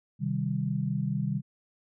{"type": "chord", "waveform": "sine", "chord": "C minor", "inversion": "none", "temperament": "equal", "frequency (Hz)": [130.81, 155.56, 196], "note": ["C3", "Eb3", "G3"], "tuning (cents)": [0, 0, 0], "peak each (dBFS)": -31, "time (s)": [0.19, 1.42], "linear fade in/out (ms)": 50, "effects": []}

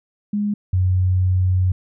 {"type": "tone pair in turn", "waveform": "sine", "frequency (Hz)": [206.6, 92.19], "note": ["G#3", "F#2"], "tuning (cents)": [-9, -6], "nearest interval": "octave + major second", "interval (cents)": 1397, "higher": "first", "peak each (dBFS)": [-18, -14], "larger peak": "second", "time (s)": [[0.33, 0.54], [0.73, 1.72]], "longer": "second", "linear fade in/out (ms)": 5, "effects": []}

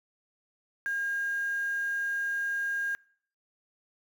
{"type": "tone with quantisation", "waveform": "sine", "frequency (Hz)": 1618, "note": "G#6", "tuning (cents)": -46, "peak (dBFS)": -28, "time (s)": [0.86, 2.95], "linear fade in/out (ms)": 0, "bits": 8, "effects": ["noise-tail reverb RT60 0.6 s tail -26 dB re dry"]}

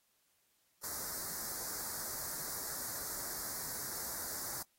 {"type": "band-stop noise", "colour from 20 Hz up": "white", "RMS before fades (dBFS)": -41, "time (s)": [0.83, 4.63], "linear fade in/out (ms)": 10, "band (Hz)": [1900, 4400], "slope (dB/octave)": 48, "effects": ["white hiss -75 dBFS RMS until 4.78 s", "AAC 48 kbps"]}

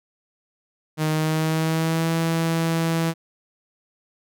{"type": "tone with pitch glide", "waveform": "sawtooth", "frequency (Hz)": [155.56, 164.43], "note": ["D#3", "E3"], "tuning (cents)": [0, -4], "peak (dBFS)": -16, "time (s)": [0.97, 3.14], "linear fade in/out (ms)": 50, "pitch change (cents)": 96, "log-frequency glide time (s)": [1.11, 2.12], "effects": []}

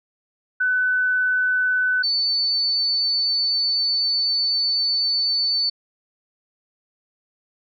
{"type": "tone pair in turn", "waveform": "sine", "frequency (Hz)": [1503, 4504], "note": ["F#6", "C#8"], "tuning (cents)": [27, 27], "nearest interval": "octave + perfect fifth", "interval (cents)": 1900, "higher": "second", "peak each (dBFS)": [-17, -18], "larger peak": "first", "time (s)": [[0.6, 2.03], [2.03, 5.7]], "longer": "second", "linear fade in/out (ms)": 10, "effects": []}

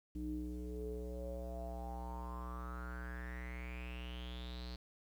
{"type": "tone with low-pass filter sweep", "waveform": "square", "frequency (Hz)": 61.1, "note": "B1", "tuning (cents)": -18, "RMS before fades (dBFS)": -44, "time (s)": [0.15, 4.76], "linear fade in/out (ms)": 5, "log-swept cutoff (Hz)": [280, 4400], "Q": 8.2, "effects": ["11-bit"]}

